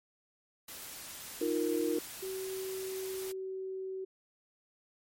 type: noise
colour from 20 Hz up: white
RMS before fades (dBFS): -45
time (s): 0.68-3.32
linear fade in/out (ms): 5
type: chord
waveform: sine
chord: Eb suspended second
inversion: none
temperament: equal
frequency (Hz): 311.1 / 349.2 / 466.2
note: Eb4 / F4 / Bb4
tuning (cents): 0 / 0 / 0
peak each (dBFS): -33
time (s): 1.41-1.99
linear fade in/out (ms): 5
type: tone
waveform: sine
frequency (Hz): 379.5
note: F#4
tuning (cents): +44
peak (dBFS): -36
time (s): 2.22-4.05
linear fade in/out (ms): 10
effects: MP3 64 kbps